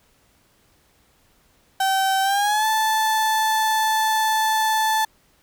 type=tone with pitch glide; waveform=35% pulse; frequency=771 to 875.5 Hz; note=G5 to A5; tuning=-29 to -9 cents; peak=-16 dBFS; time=1.8-5.05 s; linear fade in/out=5 ms; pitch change=+220 cents; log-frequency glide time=2.22-2.67 s; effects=pink hiss -60 dBFS RMS until 5.42 s